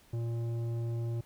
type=tone with tanh clipping; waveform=sine; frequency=116.54 Hz; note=A#2; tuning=in tune; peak=-33 dBFS; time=0.13-1.21 s; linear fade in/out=5 ms; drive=11 dB; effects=pink hiss -62 dBFS RMS until 1.25 s